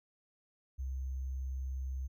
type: tone with sample-and-hold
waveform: sine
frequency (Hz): 65.8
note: C2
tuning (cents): +10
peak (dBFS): -35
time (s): 0.78-2.08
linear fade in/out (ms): 20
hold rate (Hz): 6300
effects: none